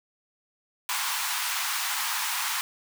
pink high-pass noise, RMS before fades -29 dBFS, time 0.89-2.61 s, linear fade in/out 0 ms, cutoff 860 Hz, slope 48 dB/octave, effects none

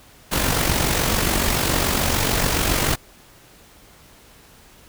pink noise with amplitude modulation, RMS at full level -18 dBFS, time 0.31-2.96 s, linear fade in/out 20 ms, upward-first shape sine, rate 47 Hz, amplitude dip 50%, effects pink hiss -49 dBFS RMS until 4.88 s

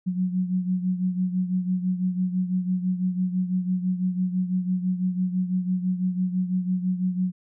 sine beating tone pair, 182.1 / 188.1 Hz, F#3 / F#3, -27 / +29 cents, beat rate 6 Hz, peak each -23 / -29 dBFS, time 0.06-7.32 s, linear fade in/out 20 ms, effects none

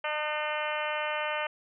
harmonic tone with a mistuned harmonic, 301.9 Hz, D4, 48 cents sharp, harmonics 2 / 3 / 4 / 5 / 6 / 7 / 8 / 9 / 10, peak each -34 / -36 / -37 / -38 / -39 / -39 / -40 / -41 / -41 dBFS, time 0.04-1.47 s, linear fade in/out 5 ms, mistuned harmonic 4, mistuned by +19 cents, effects none

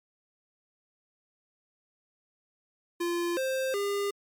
square tone with pitch steps, 345.4 / 526 / 403.4 Hz, F4 / C5 / G4, -19 / +9 / +50 cents, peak -28 dBFS, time 3-4.11 s, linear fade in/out 10 ms, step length 370 ms, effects MP3 96 kbps

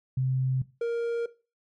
sine / triangle tone pair in turn, 130.4 / 467.7 Hz, C3 / A#4, -5 / +6 cents, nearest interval octave + minor seventh, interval 2211 cents, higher second, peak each -23 dBFS, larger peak neither, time 0.17-0.62 / 0.81-1.26 s, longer neither, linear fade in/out 5 ms, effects noise-tail reverb RT60 0.3 s tail -17 dB re dry + MP3 48 kbps

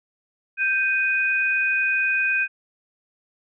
sine tone pair together, 1568 / 2487 Hz, G6 / D#7, 0 / -1 cents, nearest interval minor sixth, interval 799 cents, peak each -22 / -21 dBFS, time 0.57-2.48 s, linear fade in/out 50 ms, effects none

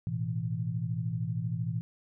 sine chord, A suspended second, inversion none, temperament equal with one note detuned, 110.51 / 123.47 / 164.81 Hz, A2 / B2 / E3, +8 / 0 / 0 cents, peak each -34 dBFS, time 0.07-1.81 s, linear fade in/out 0 ms, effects none

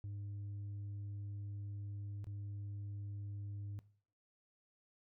sine tone with dropouts, 101.4 Hz, G#2, 41 cents flat, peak -39 dBFS, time 0.04-3.79 s, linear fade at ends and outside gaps 0 ms, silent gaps 2.243-2.269 s, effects noise-tail reverb RT60 0.5 s tail -21 dB re dry + tanh soft clip ceiling -41 dBFS

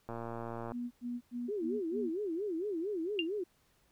click train, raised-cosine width 1 ms, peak -27 dBFS, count 74, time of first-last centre 0.09-0.719 s, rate 116 Hz
sine tone bursts, 242.2 Hz, B3, 34 cents flat, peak -35 dBFS, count 5, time 0.71-2.11 s, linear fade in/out 50 ms, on 200 ms, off 100 ms
sine tone with vibrato, 368.9 Hz, F#4, 5 cents flat, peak -33 dBFS, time 1.48-3.44 s, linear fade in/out 10 ms, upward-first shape sine, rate 4.4 Hz, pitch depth 250 cents each way
sine tone with exponential decay, 2794 Hz, F7, in tune, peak -26 dBFS, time 3.19-3.27 s, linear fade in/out 1 ms, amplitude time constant 17 ms
effects pink hiss -71 dBFS RMS until 3.91 s

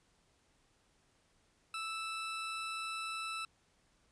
20% pulse tone, 1318.5 Hz, E6, in tune, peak -33 dBFS, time 1.74-3.45 s, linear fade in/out 2 ms, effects pink hiss -72 dBFS RMS until 4.11 s + resampled to 22050 Hz

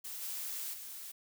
blue noise with level steps, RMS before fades -43 / -40 / -46 dBFS, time 0.04-1.12 s, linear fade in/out 10 ms, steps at 0.21 / 0.73 s, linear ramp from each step 10 ms, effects none

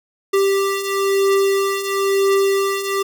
square beating tone pair, 392 / 393 Hz, G4 / G4, 0 / +4 cents, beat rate 1 Hz, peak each -22 / -17 dBFS, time 0.33-3.03 s, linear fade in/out 10 ms, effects none

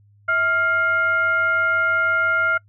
sine tone with frequency modulation, 1396 Hz, F6, 1 cent flat, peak -16 dBFS, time 0.28-2.58 s, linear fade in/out 10 ms, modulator 746 Hz, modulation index 0.54, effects noise-tail reverb RT60 0.1 s tail -26 dB re dry + added 102 Hz sine -51 dBFS peak until 2.68 s

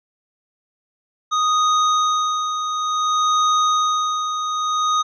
square tone with tremolo, 1244.5 Hz, D#6, in tune, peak -15 dBFS, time 1.31-5.03 s, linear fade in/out 20 ms, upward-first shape sine, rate 0.57 Hz, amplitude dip 55%, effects resampled to 16000 Hz

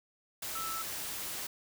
sine tone in noise, 1318.5 Hz, E6, in tune, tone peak -37 dBFS, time 0.55-0.82 s, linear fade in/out 5 ms, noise white, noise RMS -39 dBFS, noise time 0.42-1.47 s, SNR -1 dB, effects none

